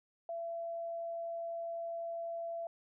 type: tone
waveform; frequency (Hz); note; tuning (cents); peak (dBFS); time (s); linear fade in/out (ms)
sine; 673; E5; +36; -37; 0.29-2.67; 2
effects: none